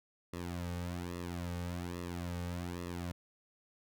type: tone with flanger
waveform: sawtooth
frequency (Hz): 87.6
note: F2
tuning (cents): +6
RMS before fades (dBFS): -40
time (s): 0.33-3.12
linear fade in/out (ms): 5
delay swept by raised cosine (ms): 1.3 to 3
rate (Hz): 1.2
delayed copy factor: -0.95
effects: none